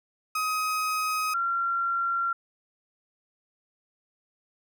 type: tone pair in turn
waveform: 35% pulse / sine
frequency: 1261 / 1372.7 Hz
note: D#6 / F6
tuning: +23 / -30 cents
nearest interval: minor second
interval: 147 cents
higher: second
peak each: -24 dBFS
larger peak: neither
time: 0.35-1.34 / 1.34-2.33 s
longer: neither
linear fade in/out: 5 ms
effects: none